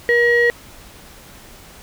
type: tone pair together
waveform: sine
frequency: 475.9 / 1903.6 Hz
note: A#4 / A#6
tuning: +36 / +36 cents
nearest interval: 2 octaves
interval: 2400 cents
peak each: -13 dBFS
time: 0.09-0.5 s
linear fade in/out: 0 ms
effects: tanh soft clip ceiling -7 dBFS + pink hiss -42 dBFS RMS until 1.82 s